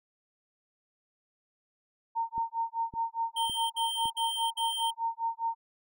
sine tone with tremolo, 916 Hz, A#5, 31 cents flat, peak -26 dBFS, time 2.15-5.55 s, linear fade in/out 20 ms, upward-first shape sine, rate 4.9 Hz, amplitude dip 100%
click train, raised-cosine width 3 ms, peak -32 dBFS, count 4, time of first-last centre 2.38-4.056 s, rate 1.79 Hz
square tone bursts, 3143 Hz, G7, 4 cents sharp, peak -32 dBFS, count 4, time 3.36-4.909 s, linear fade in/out 10 ms, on 340 ms, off 63 ms
effects none

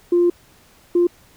sine tone bursts at uneven times, 349.2 Hz, F4, in tune, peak -11 dBFS, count 2, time 0.12-0.3 / 0.95-1.07 s, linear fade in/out 5 ms, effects tanh soft clip ceiling -8 dBFS + pink hiss -52 dBFS RMS until 1.36 s

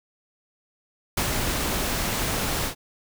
pink noise with ADSR envelope, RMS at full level -23 dBFS, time 1.17-2.75 s, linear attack 7 ms, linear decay 100 ms, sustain -3 dB, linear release 92 ms, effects none

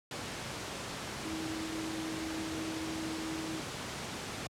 sine tone in noise, 320 Hz, D#4, 49 cents sharp, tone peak -37 dBFS, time 1.25-3.6 s, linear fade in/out 2 ms, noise pink, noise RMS -39 dBFS, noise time 0.11-4.47 s, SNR -1 dB, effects high-pass 100 Hz 12 dB/octave + low-pass 8000 Hz 12 dB/octave

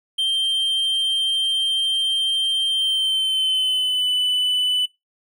triangle tone with pitch glide, 3153 to 2992 Hz, G7 to F#7, +9 to +19 cents, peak -16 dBFS, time 0.18-4.86 s, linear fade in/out 10 ms, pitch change -90 cents, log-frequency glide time 2.74-4.11 s, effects noise-tail reverb RT60 0.2 s tail -21 dB re dry

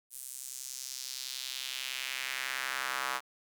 square tone with high-pass filter sweep, 65.41 Hz, C2, in tune, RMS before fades -38 dBFS, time 0.1-3.21 s, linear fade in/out 50 ms, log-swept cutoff 9800 to 1100 Hz, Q 1.8, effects none

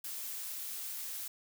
blue noise, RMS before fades -41 dBFS, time 0.04-1.28 s, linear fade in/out 5 ms, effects none

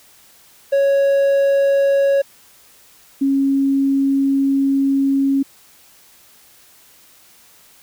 triangle / sine tone pair in turn, 554.4 / 273.9 Hz, C#5 / C#4, 0 / -21 cents, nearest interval octave, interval 1221 cents, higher first, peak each -10 / -13 dBFS, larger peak first, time 0.72-2.22 / 3.21-5.43 s, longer second, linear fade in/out 10 ms, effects white hiss -49 dBFS RMS until 7.82 s

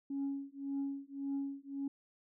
sine tone with tremolo, 277.2 Hz, C#4, in tune, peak -31 dBFS, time 0.1-1.88 s, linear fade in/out 5 ms, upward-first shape triangle, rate 1.8 Hz, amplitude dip 100%, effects tanh soft clip ceiling -31 dBFS

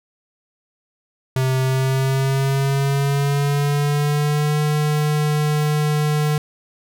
square tone with pitch glide, 130.81 to 150.26 Hz, C3 to D3, 0 to +40 cents, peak -17 dBFS, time 1.36-6.38 s, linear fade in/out 2 ms, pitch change +240 cents, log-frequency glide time 1.61-4.6 s, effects none

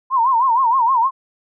sine tone with vibrato, 987.8 Hz, B5, in tune, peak -12 dBFS, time 0.1-1.11 s, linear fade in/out 50 ms, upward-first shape sine, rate 6.4 Hz, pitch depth 160 cents each way, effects none

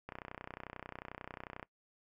click train, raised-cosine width 0.5 ms, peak -28 dBFS, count 49, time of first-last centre 0.09-1.628 s, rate 31.2 Hz, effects noise-tail reverb RT60 0.1 s tail -20 dB re dry

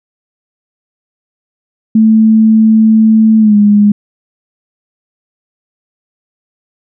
sine tone with pitch glide, 220 to 206.5 Hz, A3 to G#3, 0 to -10 cents, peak -3 dBFS, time 1.95-3.92 s, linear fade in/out 5 ms, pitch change -110 cents, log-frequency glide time 3.39-3.56 s, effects none

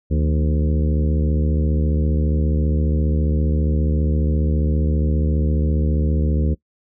harmonic tone with a mistuned harmonic, 74.8 Hz, D2, 32 cents sharp, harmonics 1 / 2 / 3 / 4 / 5 / 6 / 7, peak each -17 / -23 / -26 / -29 / -32 / -32 / -35 dBFS, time 0.1-6.55 s, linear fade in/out 20 ms, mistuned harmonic 2, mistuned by +92 cents, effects noise-tail reverb RT60 0.1 s tail -22 dB re dry

